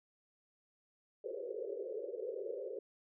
white band-pass noise, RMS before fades -42 dBFS, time 1.24-2.79 s, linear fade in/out 5 ms, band 370 to 550 Hz, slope 96 dB/octave, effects none

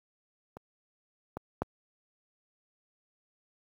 clicks, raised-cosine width 1 ms, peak -29 / -22 / -15 dBFS, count 3, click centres 0.569 / 1.37 / 1.62 s, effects high-pass 60 Hz 12 dB/octave + 9-bit

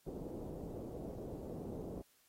white low-pass noise, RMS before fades -45 dBFS, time 0.06-2.02 s, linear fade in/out 10 ms, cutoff 510 Hz, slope 24 dB/octave, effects white hiss -71 dBFS RMS until 2.28 s + AAC 48 kbps

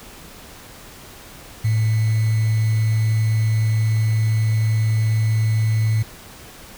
sine tone with sample-and-hold, 110 Hz, A2, in tune, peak -15 dBFS, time 1.64-6.03 s, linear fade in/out 10 ms, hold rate 2100 Hz, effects pink hiss -41 dBFS RMS until 6.77 s

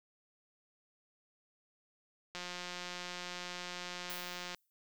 click train, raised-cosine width 0.2 ms, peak -25 dBFS, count 392, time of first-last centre 2.35-4.547 s, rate 178 Hz
violet noise with exponential decay, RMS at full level -43 dBFS, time 4.1-4.7 s, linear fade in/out 0 ms, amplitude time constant 130 ms
effects none

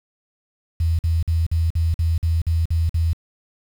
sine tone bursts, 82.41 Hz, E2, in tune, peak -16 dBFS, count 10, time 0.8-3.132 s, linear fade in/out 5 ms, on 190 ms, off 48 ms, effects 7-bit

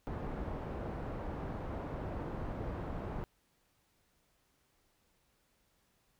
pink low-pass noise, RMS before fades -40 dBFS, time 0.07-3.24 s, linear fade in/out 0 ms, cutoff 940 Hz, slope 12 dB/octave, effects pink hiss -74 dBFS RMS until 6.19 s

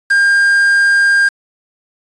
triangle tone with quantisation, 1604 Hz, G6, 39 cents sharp, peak -6 dBFS, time 0.1-1.29 s, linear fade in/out 10 ms, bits 4, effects resampled to 22050 Hz

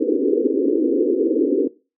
pink band-pass noise, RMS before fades -18 dBFS, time 0-1.68 s, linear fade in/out 10 ms, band 260 to 490 Hz, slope 96 dB/octave, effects noise-tail reverb RT60 0.3 s tail -19 dB re dry

